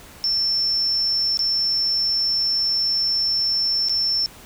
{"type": "tone with dropouts", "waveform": "sine", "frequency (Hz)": 5380, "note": "E8", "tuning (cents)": 34, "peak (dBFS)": -18, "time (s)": [0.24, 4.26], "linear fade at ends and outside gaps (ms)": 0, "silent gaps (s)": [[1.372, 1.392], [3.886, 3.895]], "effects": ["pink hiss -44 dBFS RMS until 4.45 s"]}